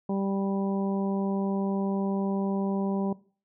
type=harmonic tone; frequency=196 Hz; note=G3; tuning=in tune; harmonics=1 / 2 / 3 / 4 / 5; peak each=-27 / -33 / -37 / -39 / -41 dBFS; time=0.09-3.13 s; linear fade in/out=5 ms; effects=noise-tail reverb RT60 0.4 s tail -19 dB re dry